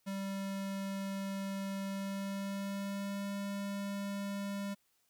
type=tone with pitch glide; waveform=square; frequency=195.5 to 199.61 Hz; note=G3 to G3; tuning=-4 to +32 cents; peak=-37 dBFS; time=0.06-4.75 s; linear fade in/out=20 ms; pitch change=+36 cents; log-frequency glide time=1.86-3.33 s; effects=white hiss -75 dBFS RMS until 5.09 s